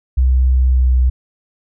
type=tone with pitch glide; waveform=sine; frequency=64 to 62.94 Hz; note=C2 to B1; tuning=-38 to +33 cents; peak=-9 dBFS; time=0.17-1.1 s; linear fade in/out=10 ms; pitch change=-29 cents; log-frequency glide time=0.63-0.98 s; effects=none